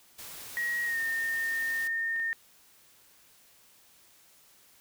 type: noise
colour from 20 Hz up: white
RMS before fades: -44 dBFS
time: 0.18-1.88 s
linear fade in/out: 10 ms
type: tone with pitch glide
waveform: sine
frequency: 1898 to 1825.9 Hz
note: A#6 to A#6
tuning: +31 to -36 cents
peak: -28 dBFS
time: 0.57-2.33 s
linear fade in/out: 0 ms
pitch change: -67 cents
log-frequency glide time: 0.84-0.99 s
type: clicks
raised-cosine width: 0.3 ms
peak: -34 dBFS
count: 4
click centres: 1.625 / 1.704 / 2.162 / 2.198 s
effects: white hiss -60 dBFS RMS until 4.8 s